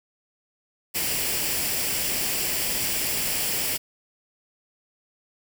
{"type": "noise with comb filter", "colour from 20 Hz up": "white", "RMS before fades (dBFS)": -26, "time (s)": [0.94, 3.78], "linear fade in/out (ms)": 20, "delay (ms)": 0.39, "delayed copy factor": 0.5, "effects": []}